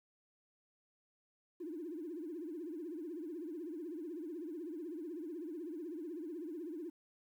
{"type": "tone with vibrato", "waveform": "triangle", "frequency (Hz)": 326.3, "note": "E4", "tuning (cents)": -18, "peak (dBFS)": -37, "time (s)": [1.6, 6.9], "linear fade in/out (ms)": 10, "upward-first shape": "triangle", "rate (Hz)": 16, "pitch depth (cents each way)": 220, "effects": ["tanh soft clip ceiling -39 dBFS", "12-bit"]}